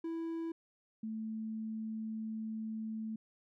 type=tone pair in turn; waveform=triangle / sine; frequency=329.6 / 220 Hz; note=E4 / A3; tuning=0 / 0 cents; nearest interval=perfect fifth; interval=700 cents; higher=first; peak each=-34 / -37 dBFS; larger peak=first; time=0.04-0.52 / 1.03-3.16 s; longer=second; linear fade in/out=5 ms; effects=none